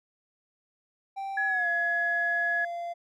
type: tone with pitch glide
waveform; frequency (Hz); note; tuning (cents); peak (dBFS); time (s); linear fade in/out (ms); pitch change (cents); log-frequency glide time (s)
triangle; 782 to 688.7; G5 to F5; -4 to -24; -30; 1.16-2.94; 20; -220; 1.47-1.68
type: tone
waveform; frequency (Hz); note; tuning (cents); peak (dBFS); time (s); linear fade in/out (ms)
sine; 1685; G#6; +25; -25; 1.37-2.65; 5
effects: none